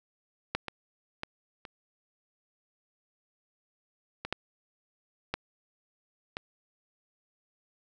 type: clicks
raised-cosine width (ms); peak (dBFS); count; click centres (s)
0.3; -12 / -19 / -18 / -26 / -19 / -13 / -14 / -18; 8; 0.55 / 0.683 / 1.234 / 1.652 / 4.25 / 4.326 / 5.34 / 6.369
effects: none